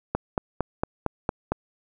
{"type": "click train", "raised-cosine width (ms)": 1, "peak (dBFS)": -9, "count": 7, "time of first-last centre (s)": [0.15, 1.52], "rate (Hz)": 4.38, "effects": []}